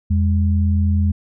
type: tone pair together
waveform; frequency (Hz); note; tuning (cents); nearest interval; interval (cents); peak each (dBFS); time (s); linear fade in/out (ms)
sine; 84.8 / 203.8; E2 / G#3; +50 / -32; octave + minor third; 1518; -14 / -21; 0.1-1.12; 10
effects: none